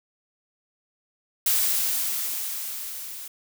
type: noise with level ramp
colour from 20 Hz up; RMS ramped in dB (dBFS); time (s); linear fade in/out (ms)
blue; -21 to -38; 1.46-3.28; 5
effects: none